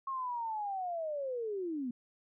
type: linear sweep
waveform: sine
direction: down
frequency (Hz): 1089 to 233.1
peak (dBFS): -34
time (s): 0.07-1.91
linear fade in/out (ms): 5
effects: none